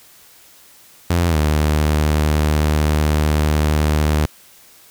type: tone with pitch glide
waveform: sawtooth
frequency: 86.2 to 75.91 Hz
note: F2 to D#2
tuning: -22 to -42 cents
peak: -10 dBFS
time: 1.1-4.26 s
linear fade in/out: 5 ms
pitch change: -220 cents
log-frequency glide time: 1.28-1.37 s
effects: white hiss -47 dBFS RMS until 4.9 s